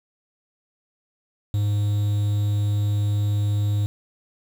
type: tone with quantisation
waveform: triangle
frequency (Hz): 103.2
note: G#2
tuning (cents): -10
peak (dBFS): -17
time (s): 1.54-3.86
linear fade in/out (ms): 0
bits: 7
effects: none